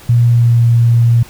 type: tone with pitch glide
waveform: sine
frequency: 119.1 to 117.53 Hz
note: A#2 to A#2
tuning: +38 to +15 cents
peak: -6 dBFS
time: 0.09-1.23 s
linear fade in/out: 5 ms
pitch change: -23 cents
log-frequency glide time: 0.25-0.65 s
effects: pink hiss -38 dBFS RMS until 1.29 s